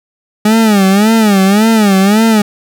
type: tone with vibrato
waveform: 40% pulse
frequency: 207.5 Hz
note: G#3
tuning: 1 cent flat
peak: -5 dBFS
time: 0.45-2.42 s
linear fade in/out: 5 ms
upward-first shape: sine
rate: 1.8 Hz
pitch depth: 150 cents each way
effects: none